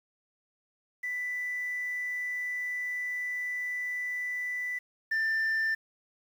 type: tone pair in turn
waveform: sine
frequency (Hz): 1984 / 1782.8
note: B6 / A6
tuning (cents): +7 / +22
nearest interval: major second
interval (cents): 185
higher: first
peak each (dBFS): -30 / -23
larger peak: second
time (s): 1.03-4.79 / 5.11-5.75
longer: first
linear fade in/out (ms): 10
effects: tanh soft clip ceiling -25 dBFS + 9-bit